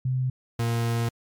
sine / 40% pulse tone pair in turn, 128.8 / 116.62 Hz, C3 / A#2, -27 / +1 cents, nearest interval major second, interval 172 cents, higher first, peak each -22 dBFS, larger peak neither, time 0.05-0.3 / 0.59-1.09 s, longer second, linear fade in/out 5 ms, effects MP3 96 kbps

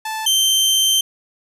sawtooth tone pair in turn, 876 / 3122 Hz, A5 / G7, -8 / -8 cents, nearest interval octave + minor seventh, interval 2200 cents, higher second, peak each -19 / -10 dBFS, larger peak second, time 0.05-0.26 / 0.26-1.01 s, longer second, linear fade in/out 5 ms, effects resampled to 32000 Hz + 8-bit

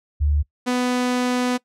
sine / sawtooth tone pair in turn, 73.42 / 248.7 Hz, D2 / B3, 0 / +12 cents, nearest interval octave + major sixth, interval 2112 cents, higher second, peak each -16 / -15 dBFS, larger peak second, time 0.2-0.43 / 0.66-1.58 s, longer second, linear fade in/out 20 ms, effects noise-tail reverb RT60 0.1 s tail -21 dB re dry + low-pass 9000 Hz 12 dB/octave

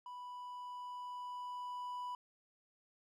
triangle tone with level ramp, 987.8 Hz, B5, in tune, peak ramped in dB -44 to -38 dBFS, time 0.06-2.15 s, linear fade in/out 2 ms, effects none

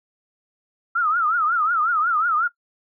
sine tone with vibrato, 1318.5 Hz, E6, in tune, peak -17 dBFS, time 0.95-2.48 s, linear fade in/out 10 ms, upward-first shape triangle, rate 5.5 Hz, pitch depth 180 cents each way, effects noise-tail reverb RT60 0.1 s tail -20 dB re dry

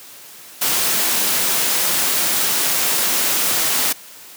white noise, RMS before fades -18 dBFS, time 0.61-3.93 s, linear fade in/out 10 ms, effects white hiss -40 dBFS RMS until 4.36 s + high-pass 150 Hz 12 dB/octave

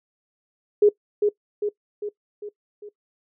sine tone with echo, 415.3 Hz, G#4, in tune, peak -11 dBFS, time 0.82-0.89 s, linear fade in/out 5 ms, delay 400 ms, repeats 5, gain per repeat -5 dB, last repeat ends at 2.89 s, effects noise-tail reverb RT60 0.1 s tail -20 dB re dry

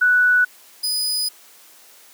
sine / sawtooth tone pair in turn, 1480 / 4978 Hz, F#6 / D#8, 0 / 0 cents, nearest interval octave + major sixth, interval 2100 cents, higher second, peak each -12 / -17 dBFS, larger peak first, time 0.01-0.45 / 0.83-1.29 s, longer second, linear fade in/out 10 ms, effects white hiss -48 dBFS RMS until 2.13 s + high-pass 300 Hz 12 dB/octave

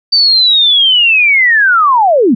sine linear sweep, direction down, 4631 to 195.2 Hz, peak -5 dBFS, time 0.12-2.35 s, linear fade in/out 10 ms, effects none

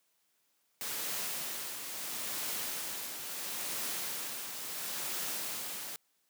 white noise with tremolo, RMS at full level -36 dBFS, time 0.81-5.96 s, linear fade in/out 0 ms, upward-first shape triangle, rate 0.74 Hz, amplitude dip 50%, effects white hiss -75 dBFS RMS until 6.29 s + high-pass 150 Hz 12 dB/octave

